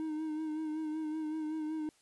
triangle tone with vibrato, 311.1 Hz, D#4, in tune, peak -32 dBFS, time 0-1.89 s, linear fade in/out 0 ms, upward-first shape sine, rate 5.3 Hz, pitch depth 35 cents each way, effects white hiss -68 dBFS RMS until 2.01 s + resampled to 24000 Hz

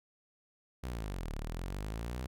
sawtooth linear two-way sweep, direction down then up, 65.41 to 35 to 65.41 Hz, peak -33 dBFS, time 0.83-2.27 s, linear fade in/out 10 ms, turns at 1.34 s, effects none

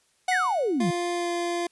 45% pulse tone with exponential decay, 737 Hz, F#5, 7 cents flat, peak -21 dBFS, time 0.28-0.97 s, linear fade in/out 5 ms, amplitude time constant 150 ms
sine exponential sweep, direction down, 2112 to 150 Hz, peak -22 dBFS, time 0.31-0.91 s, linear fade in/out 10 ms
25% pulse tone with pitch glide, 349.2 to 346 Hz, F4 to F4, 0 to -16 cents, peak -22 dBFS, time 0.8-1.67 s, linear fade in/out 5 ms, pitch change -16 cents, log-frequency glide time 1.13-1.3 s
effects white hiss -66 dBFS RMS until 1.71 s + resampled to 24000 Hz

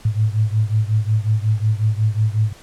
sine beating tone pair, 106.1 / 111.6 Hz, G#2 / A2, +38 / +25 cents, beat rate 5.5 Hz, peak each -17 / -19 dBFS, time 0.05-2.53 s, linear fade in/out 5 ms, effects pink hiss -45 dBFS RMS until 2.62 s + low-pass 10000 Hz 12 dB/octave

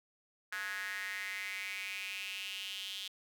square tone with high-pass filter sweep, 98 Hz, G2, in tune, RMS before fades -41 dBFS, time 0.52-3.08 s, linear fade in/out 5 ms, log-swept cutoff 1600 to 3300 Hz, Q 5.4, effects none

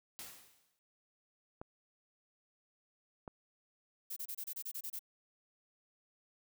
white noise with exponential decay, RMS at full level -45 dBFS, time 0.19-0.79 s, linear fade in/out 0 ms, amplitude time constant 130 ms
clicks, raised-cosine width 1 ms, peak -31 dBFS, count 2, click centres 1.615 / 3.278 s
violet noise bursts, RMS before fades -42 dBFS, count 10, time 4.1-4.993 s, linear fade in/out 10 ms, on 65 ms, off 27 ms
effects none

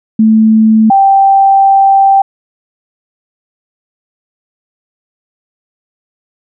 sine tone pair in turn, 219.7 / 782.9 Hz, A3 / G5, -2 / -2 cents, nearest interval octave + minor seventh, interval 2200 cents, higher second, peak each -3 dBFS, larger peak neither, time 0.19-0.9 / 0.9-2.22 s, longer second, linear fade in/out 5 ms, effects none

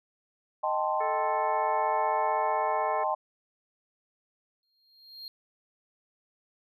sine chord, A half-diminished seventh, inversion second, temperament equal, 622.3 / 784 / 880 / 1046.5 Hz, Eb5 / G5 / A5 / C6, 0 / 0 / 0 / 0 cents, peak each -31 dBFS, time 0.63-3.15 s, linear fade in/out 10 ms
harmonic tone, 439.8 Hz, A4, 1 cent flat, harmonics 1 / 2 / 3 / 4 / 5, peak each -36 / -39 / -41 / -42 / -43 dBFS, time 1-3.04 s, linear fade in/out 10 ms
triangle tone with exponential growth, 4223 Hz, C8, 15 cents sharp, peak -36 dBFS, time 4.63-5.28 s, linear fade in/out 1 ms, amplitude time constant 140 ms
effects none

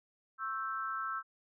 sine tone with amplitude modulation, 1325 Hz, E6, 9 cents sharp, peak -30 dBFS, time 0.38-1.23 s, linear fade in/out 50 ms, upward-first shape sine, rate 234 Hz, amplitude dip 100%, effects none

